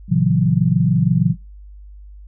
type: chord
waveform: sine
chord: F# dominant seventh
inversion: first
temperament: equal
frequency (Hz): 116.54 / 138.59 / 164.81 / 185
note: A#2 / C#3 / E3 / F#3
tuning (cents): 0 / 0 / 0 / 0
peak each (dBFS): -21 / -18 / -17 / -17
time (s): 0.08-1.35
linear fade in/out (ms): 50
effects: noise-tail reverb RT60 0.2 s tail -17 dB re dry + added 50 Hz sine -36 dBFS peak until 2.27 s